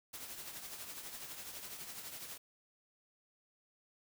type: noise with tremolo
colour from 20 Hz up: white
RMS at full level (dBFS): -45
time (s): 0.13-2.38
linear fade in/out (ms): 10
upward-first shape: triangle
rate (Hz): 12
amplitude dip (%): 55
effects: none